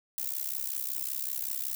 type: noise with amplitude modulation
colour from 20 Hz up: violet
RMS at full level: -30 dBFS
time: 0.18-1.75 s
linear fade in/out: 0 ms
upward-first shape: sine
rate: 65.3 Hz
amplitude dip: 95%
effects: none